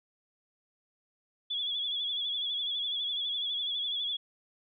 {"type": "tone with vibrato", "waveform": "sine", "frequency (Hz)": 3393, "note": "G#7", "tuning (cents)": 36, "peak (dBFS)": -30, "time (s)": [1.5, 4.17], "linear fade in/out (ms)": 10, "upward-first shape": "sine", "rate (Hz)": 12, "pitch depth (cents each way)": 55, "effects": []}